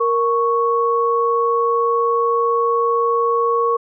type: tone pair together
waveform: sine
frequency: 466.9 / 1108.7 Hz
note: A#4 / C#6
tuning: +3 / 0 cents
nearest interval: octave + minor third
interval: 1497 cents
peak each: -17 / -17 dBFS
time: 0-3.77 s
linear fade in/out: 10 ms
effects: none